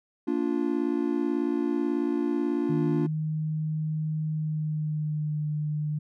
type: chord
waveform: triangle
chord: Bb major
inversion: none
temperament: just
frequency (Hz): 233.1 / 291.4 / 349.6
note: Bb3 / D4 / F4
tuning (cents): 0 / -13 / +2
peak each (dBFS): -29 / -25 / -27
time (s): 0.27-3.07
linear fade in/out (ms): 10
type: tone with pitch glide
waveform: sine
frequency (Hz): 155.5 to 150.81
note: D#3 to D3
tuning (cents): -1 to +46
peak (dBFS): -26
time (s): 2.69-5.99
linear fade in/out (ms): 10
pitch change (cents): -53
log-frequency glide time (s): 4.31-5.44
effects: none